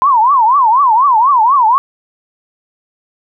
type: tone with vibrato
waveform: sine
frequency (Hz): 997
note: B5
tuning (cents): +16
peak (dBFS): -6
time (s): 0.02-1.78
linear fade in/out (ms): 0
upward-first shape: triangle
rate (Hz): 4.1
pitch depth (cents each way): 290
effects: none